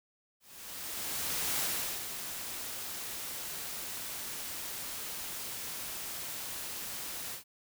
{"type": "noise with ADSR envelope", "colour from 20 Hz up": "white", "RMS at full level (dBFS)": -32, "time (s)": [0.4, 7.44], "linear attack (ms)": 1200, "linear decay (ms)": 440, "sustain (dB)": -8, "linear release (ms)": 110, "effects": []}